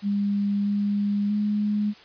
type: tone with pitch steps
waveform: sine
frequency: 202.2 / 203.8 / 208.5 Hz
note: G#3 / G#3 / G#3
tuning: -46 / -32 / +7 cents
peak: -21 dBFS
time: 0.02-1.94 s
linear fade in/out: 50 ms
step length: 640 ms
effects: white hiss -49 dBFS RMS until 2.04 s + resampled to 11025 Hz